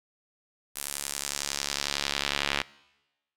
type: tone with band-pass filter sweep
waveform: sawtooth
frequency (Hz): 71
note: C#2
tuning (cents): +42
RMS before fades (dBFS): -32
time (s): 0.75-2.63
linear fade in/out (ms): 20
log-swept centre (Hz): 11000 to 2700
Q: 1.3
effects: noise-tail reverb RT60 1.0 s tail -22 dB re dry